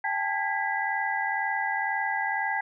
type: tone cluster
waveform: sine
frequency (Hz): 790 / 872 / 1637 / 1979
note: G5 / A5 / G#6 / B6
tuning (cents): +13 / -16 / -25 / +3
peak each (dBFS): -31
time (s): 0.04-2.61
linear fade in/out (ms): 5
effects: none